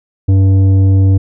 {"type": "tone with tanh clipping", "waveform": "triangle", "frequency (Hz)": 96.3, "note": "G2", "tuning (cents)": -30, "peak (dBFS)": -7, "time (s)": [0.28, 1.18], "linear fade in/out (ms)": 10, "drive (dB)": 13, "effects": []}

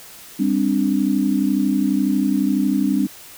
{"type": "chord", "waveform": "sine", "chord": "G suspended fourth", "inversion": "none", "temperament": "equal with one note detuned", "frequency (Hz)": [199.65, 261.6, 293.7], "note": ["G3", "C4", "D4"], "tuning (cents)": [32, 0, 0], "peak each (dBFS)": -20, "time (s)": [0.39, 3.07], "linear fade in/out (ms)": 10, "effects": ["white hiss -41 dBFS RMS until 3.37 s"]}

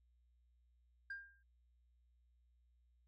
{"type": "tone with exponential decay", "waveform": "sine", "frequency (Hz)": 1600, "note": "G6", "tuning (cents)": 35, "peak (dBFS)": -39, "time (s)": [1.1, 1.43], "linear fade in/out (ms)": 5, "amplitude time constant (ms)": 70, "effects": ["tanh soft clip ceiling -41 dBFS", "added 60 Hz sine -70 dBFS peak until 3.07 s"]}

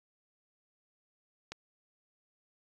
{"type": "click", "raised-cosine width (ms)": 0.2, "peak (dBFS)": -23, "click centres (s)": 1.52, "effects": ["resampled to 24000 Hz"]}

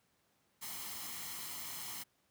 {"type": "noise with comb filter", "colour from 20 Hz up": "white", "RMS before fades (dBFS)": -44, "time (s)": [0.61, 2.04], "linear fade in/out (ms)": 20, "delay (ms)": 0.96, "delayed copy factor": 0.55, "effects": ["pink hiss -75 dBFS RMS until 2.3 s", "high-pass 100 Hz 12 dB/octave"]}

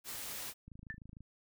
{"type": "noise", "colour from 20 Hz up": "white", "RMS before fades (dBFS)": -43, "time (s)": [0.04, 0.54], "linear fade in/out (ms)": 50}
{"type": "click train", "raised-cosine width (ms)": 5, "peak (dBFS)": -39, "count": 15, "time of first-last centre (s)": [0.68, 1.206], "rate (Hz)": 26.6}
{"type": "tone with exponential decay", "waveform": "sine", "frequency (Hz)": 1766, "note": "A6", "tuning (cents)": 6, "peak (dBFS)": -35, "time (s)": [0.9, 0.98], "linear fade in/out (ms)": 0, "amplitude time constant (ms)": 17}
{"effects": []}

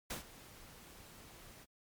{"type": "noise with ADSR envelope", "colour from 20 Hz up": "pink", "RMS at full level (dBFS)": -39, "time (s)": [0.1, 1.66], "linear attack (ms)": 6, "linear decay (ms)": 120, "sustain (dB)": -17, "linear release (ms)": 34, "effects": ["MP3 96 kbps"]}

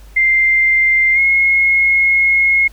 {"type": "tone with pitch glide", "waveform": "sine", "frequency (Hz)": [2093, 2162], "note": ["C7", "C#7"], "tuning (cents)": [0, -44], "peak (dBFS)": -9, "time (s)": [0.16, 2.68], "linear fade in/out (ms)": 10, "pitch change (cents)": 56, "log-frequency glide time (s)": [1.14, 1.19], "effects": ["added 50 Hz sine -36 dBFS peak until 2.72 s", "pink hiss -48 dBFS RMS until 2.72 s"]}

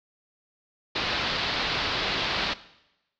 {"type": "low-pass noise", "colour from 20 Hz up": "white", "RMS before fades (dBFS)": -28, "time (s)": [0.95, 2.54], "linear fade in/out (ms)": 10, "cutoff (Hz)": 4600, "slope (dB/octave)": 48, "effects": ["noise-tail reverb RT60 0.9 s tail -17 dB re dry"]}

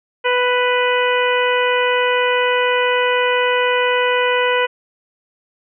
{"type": "harmonic tone", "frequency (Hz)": 495.1, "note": "B4", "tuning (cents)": 4, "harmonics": [1, 2, 3, 4, 5, 6], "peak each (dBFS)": [-17, -20, -22, -23, -24, -25], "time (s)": [0.24, 4.67], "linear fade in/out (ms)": 20, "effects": []}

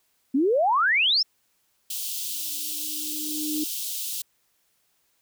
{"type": "exponential sweep", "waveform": "sine", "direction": "up", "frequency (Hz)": [251, 5520], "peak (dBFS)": -18, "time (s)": [0.34, 1.23], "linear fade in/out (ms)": 10}
{"type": "high-pass noise", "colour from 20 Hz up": "white", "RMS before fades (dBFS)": -31, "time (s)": [1.9, 4.22], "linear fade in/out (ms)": 5, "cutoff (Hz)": 2900, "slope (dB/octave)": 48}
{"type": "tone with exponential growth", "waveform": "sine", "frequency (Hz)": 304.5, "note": "D#4", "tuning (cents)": -37, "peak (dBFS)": -24, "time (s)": [2.12, 3.64], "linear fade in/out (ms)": 5, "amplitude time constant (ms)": 330}
{"effects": ["white hiss -69 dBFS RMS until 5.21 s"]}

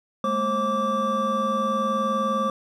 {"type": "tone cluster", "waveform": "triangle", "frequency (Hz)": [208.9, 228.7, 534, 1165], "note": ["G#3", "A#3", "C5", "D6"], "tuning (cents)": [10, -33, 35, -14], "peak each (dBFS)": [-27, -30, -25, -22], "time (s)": [0.24, 2.5], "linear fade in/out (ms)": 2, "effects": []}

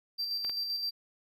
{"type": "tone with tremolo", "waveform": "triangle", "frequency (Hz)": 4699, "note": "D8", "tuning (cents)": 0, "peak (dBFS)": -29, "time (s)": [0.18, 0.91], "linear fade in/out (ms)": 20, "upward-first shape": "square", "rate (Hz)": 7.7, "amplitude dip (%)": 35}
{"type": "clicks", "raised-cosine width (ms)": 0.3, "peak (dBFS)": -28, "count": 2, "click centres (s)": [0.448, 0.496]}
{"effects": []}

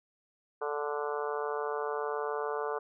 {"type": "harmonic tone", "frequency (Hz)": 146.83, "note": "D3", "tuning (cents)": 0, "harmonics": [3, 4, 5, 6, 7, 8, 9, 10], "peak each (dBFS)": [-34, -40, -41, -41, -41, -40, -47, -44], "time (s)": [0.61, 2.79], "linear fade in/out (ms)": 10, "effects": []}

